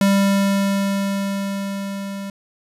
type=tone with level ramp; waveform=square; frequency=197.5 Hz; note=G3; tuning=13 cents sharp; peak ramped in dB=-13 to -28 dBFS; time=0.01-2.3 s; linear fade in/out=2 ms; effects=resampled to 32000 Hz